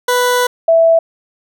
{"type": "tone pair in turn", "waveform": ["20% pulse", "sine"], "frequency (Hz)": [493.9, 659.3], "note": ["B4", "E5"], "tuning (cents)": [0, 0], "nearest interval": "perfect fourth", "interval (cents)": 500, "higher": "second", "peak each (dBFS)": -6, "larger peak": "neither", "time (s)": [[0.08, 0.47], [0.68, 0.99]], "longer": "first", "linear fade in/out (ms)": 5, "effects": []}